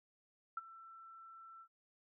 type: tone with ADSR envelope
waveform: sine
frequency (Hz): 1337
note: E6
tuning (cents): +24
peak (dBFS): -35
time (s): 0.57-1.68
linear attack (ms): 4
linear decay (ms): 25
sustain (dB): -18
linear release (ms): 68
effects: none